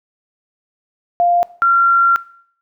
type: tone pair in turn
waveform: sine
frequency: 698.5 / 1373.8 Hz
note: F5 / F6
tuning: 0 / -29 cents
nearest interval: octave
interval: 1171 cents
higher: second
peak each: -10 / -9 dBFS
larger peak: second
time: 1.2-1.43 / 1.62-2.16 s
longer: second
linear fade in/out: 0 ms
effects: noise-tail reverb RT60 0.6 s tail -20 dB re dry